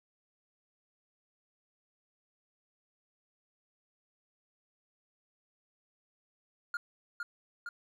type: tone with echo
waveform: triangle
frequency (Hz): 1414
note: F6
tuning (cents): +21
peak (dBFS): -30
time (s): 6.74-6.77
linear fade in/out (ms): 2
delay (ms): 460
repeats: 2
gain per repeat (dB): -3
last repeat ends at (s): 7.69
effects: none